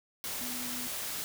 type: tone in noise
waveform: sine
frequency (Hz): 246.9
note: B3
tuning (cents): 0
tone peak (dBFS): -42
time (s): 0.41-0.87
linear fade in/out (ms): 0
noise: white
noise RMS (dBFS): -37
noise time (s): 0.24-1.24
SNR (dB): -8
effects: none